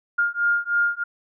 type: beating tone pair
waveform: sine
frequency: 1410 / 1413.2 Hz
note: F6 / F6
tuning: +16 / +20 cents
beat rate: 3.2 Hz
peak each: -22 dBFS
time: 0.18-1.04 s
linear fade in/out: 10 ms
effects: none